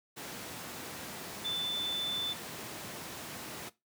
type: tone in noise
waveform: sine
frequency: 3520 Hz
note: A7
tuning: in tune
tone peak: -31 dBFS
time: 1.44-2.34 s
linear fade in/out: 20 ms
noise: pink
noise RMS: -42 dBFS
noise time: 0.16-3.7 s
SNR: +8 dB
effects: noise-tail reverb RT60 0.2 s tail -18 dB re dry + high-pass 150 Hz 12 dB/octave